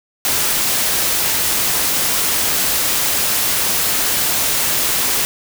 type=noise; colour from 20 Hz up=white; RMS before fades=-17 dBFS; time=0.25-5.25 s; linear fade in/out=0 ms; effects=none